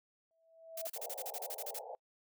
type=tone with exponential growth; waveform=sine; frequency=654 Hz; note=E5; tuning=14 cents flat; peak=-37 dBFS; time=0.31-0.87 s; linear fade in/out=0 ms; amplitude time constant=120 ms
type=noise bursts; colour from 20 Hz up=blue; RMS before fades=-42 dBFS; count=13; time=0.77-1.79 s; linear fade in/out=5 ms; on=48 ms; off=33 ms
type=band-pass noise; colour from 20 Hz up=white; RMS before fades=-47 dBFS; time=0.96-1.95 s; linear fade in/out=0 ms; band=440 to 850 Hz; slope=96 dB/octave
effects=noise-tail reverb RT60 0.1 s tail -25 dB re dry

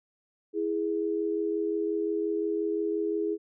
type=tone pair together; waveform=sine; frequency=329.6 / 415.3 Hz; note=E4 / G#4; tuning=0 / 0 cents; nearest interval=major third; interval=400 cents; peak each=-30 / -28 dBFS; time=0.53-3.38 s; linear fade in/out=50 ms; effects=none

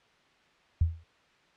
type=tone with exponential decay; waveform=sine; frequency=82.41 Hz; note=E2; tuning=in tune; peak=-18 dBFS; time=0.81-1.04 s; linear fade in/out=5 ms; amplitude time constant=49 ms; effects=white hiss -63 dBFS RMS until 1.56 s + low-pass 3000 Hz 12 dB/octave

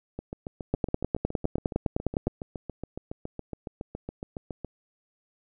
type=two click trains; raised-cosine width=2 ms; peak=-11 / -21 dBFS; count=16 / 33; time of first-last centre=0.74-2.271 / 0.19-4.647 s; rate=9.8 / 7.18 Hz; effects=none

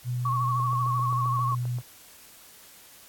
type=tone with pitch glide; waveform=sine; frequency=123.47 to 122.76 Hz; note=B2 to B2; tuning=0 to -10 cents; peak=-26 dBFS; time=0.04-1.82 s; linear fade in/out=50 ms; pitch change=-10 cents; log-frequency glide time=0.6-1.47 s
type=tone with vibrato; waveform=sine; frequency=1108.7 Hz; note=C#6; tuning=in tune; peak=-25 dBFS; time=0.25-1.55 s; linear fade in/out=5 ms; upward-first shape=sine; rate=13 Hz; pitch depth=55 cents each way
type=click train; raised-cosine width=1 ms; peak=-32 dBFS; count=10; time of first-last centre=0.6-1.786 s; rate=7.59 Hz
effects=white hiss -51 dBFS RMS until 3.08 s + AAC 64 kbps

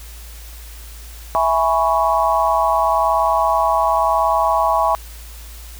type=chord; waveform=sine; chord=C# minor seventh; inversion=first; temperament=equal; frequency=659.3 / 830.6 / 987.8 / 1108.7 Hz; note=E5 / G#5 / B5 / C#6; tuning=0 / 0 / 0 / 0 cents; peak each=-19 dBFS; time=1.35-4.95 s; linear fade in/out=0 ms; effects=added 56 Hz sine -34 dBFS peak until 5.79 s + white hiss -41 dBFS RMS until 5.79 s

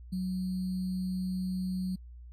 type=tone with sample-and-hold; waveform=sine; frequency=185 Hz; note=F#3; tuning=in tune; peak=-30 dBFS; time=0.12-1.96 s; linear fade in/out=10 ms; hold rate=4410 Hz; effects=added 60 Hz sine -45 dBFS peak until 2.32 s + AAC 64 kbps

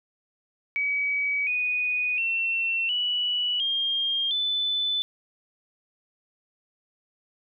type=tone with pitch steps; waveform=sine; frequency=2273 / 2479 / 2703 / 2948 / 3215 / 3505 Hz; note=C#7 / D#7 / E7 / F#7 / G7 / A7; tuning=+43 / -7 / +43 / -7 / +43 / -7 cents; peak=-23 dBFS; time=0.76-5.02 s; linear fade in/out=0 ms; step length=710 ms; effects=none

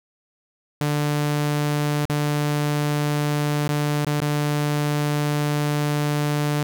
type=tone with dropouts; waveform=sawtooth; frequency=147.6 Hz; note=D3; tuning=9 cents sharp; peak=-16 dBFS; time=0.81-6.63 s; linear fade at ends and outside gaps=0 ms; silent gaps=2.053-2.097 / 3.678-3.69 / 4.048-4.067 / 4.202-4.217 s; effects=none

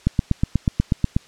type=click train; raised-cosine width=5 ms; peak=-4 dBFS; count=10; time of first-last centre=0.07-1.165 s; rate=8.22 Hz; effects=white hiss -49 dBFS RMS until 1.27 s + low-pass 6000 Hz 12 dB/octave

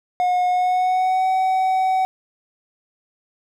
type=tone with pitch glide; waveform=triangle; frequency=723 to 754.1 Hz; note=F#5 to F#5; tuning=-40 to +33 cents; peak=-14 dBFS; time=0.2-2.05 s; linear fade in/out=0 ms; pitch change=+73 cents; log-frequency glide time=0.48-1.28 s; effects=none

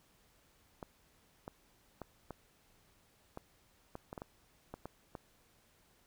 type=clicks; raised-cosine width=1 ms; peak=-29 dBFS; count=12; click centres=0.828 / 1.479 / 2.017 / 2.307 / 3.374 / 3.954 / 4.129 / 4.178 / 4.219 / 4.74 / 4.856 / 5.152 s; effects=pink hiss -69 dBFS RMS until 6.06 s

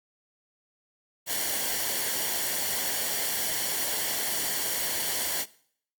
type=noise with comb filter; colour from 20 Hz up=white; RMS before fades=-29 dBFS; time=1.26-5.46 s; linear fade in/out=50 ms; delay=0.79 ms; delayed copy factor=-0.55; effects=noise-tail reverb RT60 0.6 s tail -20 dB re dry + Opus 48 kbps

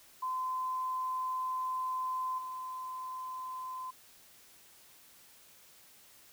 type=tone with level steps; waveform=sine; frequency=1027 Hz; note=C6; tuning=33 cents flat; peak=-32 / -38 dBFS; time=0.22-3.91 s; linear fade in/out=10 ms; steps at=2.38 s; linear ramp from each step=5 ms; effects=white hiss -59 dBFS RMS until 6.32 s

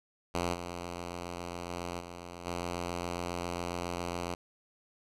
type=tone with level steps; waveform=5% pulse; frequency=87.31 Hz; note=F2; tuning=in tune; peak=-19 / -27 / -25 / -32 / -23 dBFS; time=0.34-4.35 s; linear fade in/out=10 ms; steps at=0.53 / 1.69 / 1.99 / 2.45 s; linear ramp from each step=20 ms; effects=low-pass 10000 Hz 12 dB/octave

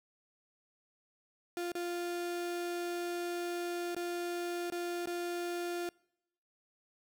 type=tone with dropouts; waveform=35% pulse; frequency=349 Hz; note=F4; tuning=1 cent flat; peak=-33 dBFS; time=1.57-5.89 s; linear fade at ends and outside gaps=1 ms; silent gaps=1.719-1.752 / 3.948-3.965 / 4.701-4.722 / 5.058-5.072 s; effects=noise-tail reverb RT60 0.8 s tail -26 dB re dry

